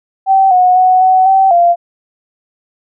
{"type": "tone with pitch steps", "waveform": "sine", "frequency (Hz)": [772, 730, 741, 749, 770, 692], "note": ["G5", "F#5", "F#5", "F#5", "G5", "F5"], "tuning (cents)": [-27, -24, 2, 21, -31, -16], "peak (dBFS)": -5, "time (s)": [0.26, 1.76], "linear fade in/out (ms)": 50, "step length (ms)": 250, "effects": []}